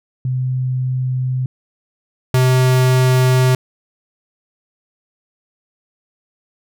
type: tone pair in turn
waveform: sine / square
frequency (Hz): 128.4 / 128.4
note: C3 / C3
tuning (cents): -32 / -32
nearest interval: unison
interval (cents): 0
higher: neither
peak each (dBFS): -16 / -11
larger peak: second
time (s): 0.25-1.46 / 2.34-3.55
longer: neither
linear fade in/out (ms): 2
effects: none